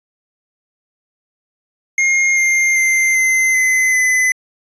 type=tone with pitch steps; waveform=square; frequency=2134 / 2111 / 2088 / 2065 / 2042 / 2020 Hz; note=C7 / C7 / C7 / C7 / C7 / B6; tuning=+34 / +15 / -4 / -23 / -43 / +39 cents; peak=-12 dBFS; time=1.98-4.32 s; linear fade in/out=2 ms; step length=390 ms; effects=resampled to 22050 Hz